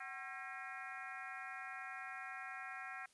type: harmonic tone with a mistuned harmonic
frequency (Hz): 270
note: C#4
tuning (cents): -45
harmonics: 3 / 4 / 5 / 6 / 7 / 8 / 9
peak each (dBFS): -52 / -56 / -52 / -51 / -52 / -55 / -55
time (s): 0-3.06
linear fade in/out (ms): 5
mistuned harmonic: 3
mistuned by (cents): -120
effects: white hiss -71 dBFS RMS until 3.13 s + resampled to 24000 Hz